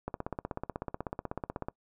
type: click train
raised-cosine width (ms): 1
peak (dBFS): -20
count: 27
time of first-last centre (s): 0.08-1.685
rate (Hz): 16.2
effects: noise-tail reverb RT60 0.1 s tail -23 dB re dry